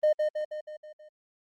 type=tone with echo; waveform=triangle; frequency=610 Hz; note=D#5; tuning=34 cents flat; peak=-16 dBFS; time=0.03-0.13 s; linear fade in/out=10 ms; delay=160 ms; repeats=6; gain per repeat=-5 dB; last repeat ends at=1.09 s; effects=tanh soft clip ceiling -16 dBFS + Opus 24 kbps